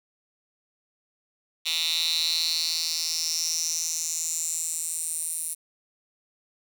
10% pulse tone with high-pass filter sweep, 162.7 Hz, E3, 22 cents flat, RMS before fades -28 dBFS, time 1.65-5.55 s, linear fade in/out 20 ms, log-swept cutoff 3400 to 9800 Hz, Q 5.7, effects none

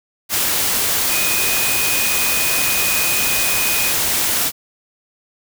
sine tone in noise, 2489 Hz, D#7, in tune, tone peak -22 dBFS, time 1.08-3.94 s, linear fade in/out 50 ms, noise white, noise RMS -18 dBFS, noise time 0.29-4.52 s, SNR -7 dB, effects none

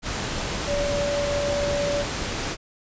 sine tone in noise, 575 Hz, D5, 37 cents flat, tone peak -23 dBFS, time 0.66-2.05 s, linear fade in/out 50 ms, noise pink, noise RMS -28 dBFS, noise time 0.02-2.57 s, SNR +2 dB, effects resampled to 16000 Hz

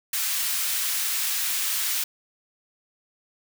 white high-pass noise, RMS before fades -26 dBFS, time 0.13-2.04 s, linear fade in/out 5 ms, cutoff 1500 Hz, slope 12 dB/octave, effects none

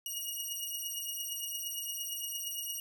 10% pulse beating tone pair, 2875 / 2883.7 Hz, F7 / F#7, +50 / -45 cents, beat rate 8.7 Hz, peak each -31 dBFS, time 0.06-2.8 s, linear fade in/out 2 ms, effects none

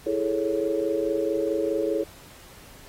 sine chord, A major seventh, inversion second, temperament equal, 329.6 / 415.3 / 440 / 554.4 Hz, E4 / G#4 / A4 / C#5, 0 / 0 / 0 / 0 cents, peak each -28 dBFS, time 0.06-2.04 s, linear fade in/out 10 ms, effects pink hiss -49 dBFS RMS until 2.88 s + AAC 48 kbps

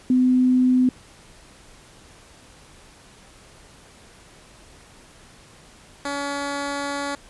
sine / 10% pulse tone pair in turn, 253.7 / 283.1 Hz, B3 / C#4, +47 / +37 cents, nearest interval major second, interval 190 cents, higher second, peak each -14 / -17 dBFS, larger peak first, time 0.1-0.89 / 6.05-7.15 s, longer second, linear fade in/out 2 ms, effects pink hiss -49 dBFS RMS until 7.29 s + resampled to 24000 Hz

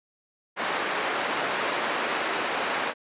white band-pass noise, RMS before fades -28 dBFS, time 0.56-2.94 s, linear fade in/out 50 ms, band 320 to 1800 Hz, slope 12 dB/octave, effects resampled to 8000 Hz

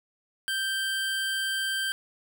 25% pulse tone, 1568 Hz, G6, in tune, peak -23 dBFS, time 0.48-1.92 s, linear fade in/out 0 ms, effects none

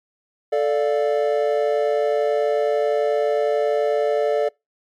triangle chord, D minor, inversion second, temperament equal, 440 / 587.3 / 698.5 Hz, A4 / D5 / F5, 0 / 0 / 0 cents, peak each -18 / -18 / -24 dBFS, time 0.52-4.49 s, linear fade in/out 10 ms, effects noise-tail reverb RT60 0.2 s tail -25 dB re dry + MP3 96 kbps

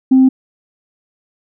sine tone, 261.6 Hz, C4, in tune, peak -4 dBFS, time 0.11-0.29 s, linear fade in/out 10 ms, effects tanh soft clip ceiling -2 dBFS

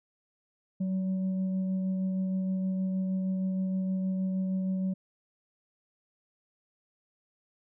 sine tone with frequency modulation, 187.8 Hz, F#3, 26 cents sharp, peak -27 dBFS, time 0.8-4.94 s, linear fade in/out 10 ms, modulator 382 Hz, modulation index 0.24, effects none

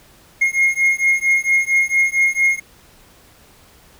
triangle beating tone pair, 2144 / 2148.4 Hz, C7 / C7, +42 / +45 cents, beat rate 4.4 Hz, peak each -15 dBFS, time 0.41-2.6 s, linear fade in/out 10 ms, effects pink hiss -49 dBFS RMS until 3.99 s

